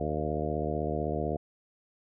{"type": "harmonic tone with a mistuned harmonic", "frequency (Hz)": 75.8, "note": "D#2", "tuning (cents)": -45, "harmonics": [1, 2, 3, 4, 5, 6, 7, 8, 9], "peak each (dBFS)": [-36, -36, -38, -38, -37, -36, -39, -38, -37], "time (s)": [0, 1.37], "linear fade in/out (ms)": 5, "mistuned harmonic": 9, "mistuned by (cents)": 31, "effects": []}